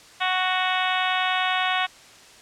harmonic tone, 370 Hz, F#4, in tune, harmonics 2 / 3 / 4 / 5 / 6 / 7 / 8 / 9 / 10, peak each -26 / -28 / -29 / -30 / -31 / -31 / -32 / -33 / -33 dBFS, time 0.2-1.87 s, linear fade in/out 20 ms, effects white hiss -48 dBFS RMS until 2.41 s + low-pass 7000 Hz 12 dB/octave

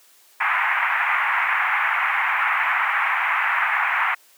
white band-pass noise, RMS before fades -21 dBFS, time 0.4-4.15 s, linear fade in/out 10 ms, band 810 to 2300 Hz, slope 48 dB/octave, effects white hiss -54 dBFS RMS until 4.37 s + high-pass 400 Hz 12 dB/octave

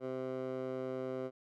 15% pulse tone with band-pass filter, 130 Hz, C3, 11 cents flat, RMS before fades -39 dBFS, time 0-1.31 s, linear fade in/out 50 ms, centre 510 Hz, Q 1.3, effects none

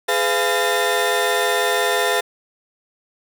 30% pulse tone cluster, 417.2 / 503 / 690 / 1808 Hz, G#4 / B4 / F5 / A6, +8 / +32 / -21 / +47 cents, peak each -20 dBFS, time 0.08-2.21 s, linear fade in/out 10 ms, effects none

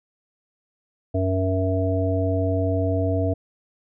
harmonic tone, 93.9 Hz, F#2, 26 cents sharp, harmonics 1 / 3 / 5 / 7, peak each -22 / -26 / -28 / -26 dBFS, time 1.14-3.34 s, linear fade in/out 10 ms, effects none

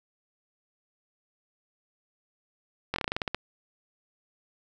slowing click train, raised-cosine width 0.3 ms, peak -12 dBFS, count 11, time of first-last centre 2.94-3.346 s, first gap 21 ms, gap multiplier 1.14, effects none

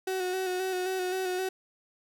35% pulse tone with vibrato, 370.9 Hz, F#4, 4 cents sharp, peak -27 dBFS, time 0.07-1.49 s, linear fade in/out 5 ms, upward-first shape square, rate 3.8 Hz, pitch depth 27 cents each way, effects none

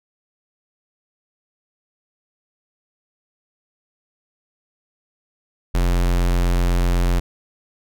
square tone, 44 Hz, F1, 14 cents sharp, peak -16 dBFS, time 5.74-7.2 s, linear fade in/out 10 ms, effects none

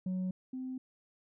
sine tone pair in turn, 185 / 258 Hz, F#3 / C4, 0 / -24 cents, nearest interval tritone, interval 576 cents, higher second, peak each -29 / -36 dBFS, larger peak first, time 0.06-0.31 / 0.53-0.78 s, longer neither, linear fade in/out 5 ms, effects tanh soft clip ceiling -31 dBFS

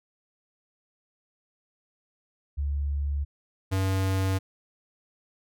sine / square tone pair in turn, 71.3 / 95.45 Hz, C#2 / G2, +49 / -46 cents, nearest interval perfect fourth, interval 505 cents, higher second, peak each -25 / -24 dBFS, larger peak second, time 2.57-3.25 / 3.71-4.39 s, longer neither, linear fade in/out 20 ms, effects none

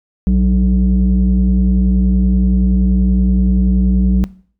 sine tone pair together, 59.19 / 188.1 Hz, A#1 / F#3, +27 / +29 cents, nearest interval octave + minor sixth, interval 2002 cents, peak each -10 dBFS, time 0.27-4.24 s, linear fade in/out 0 ms, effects noise-tail reverb RT60 0.5 s tail -21 dB re dry + tanh soft clip ceiling -6 dBFS

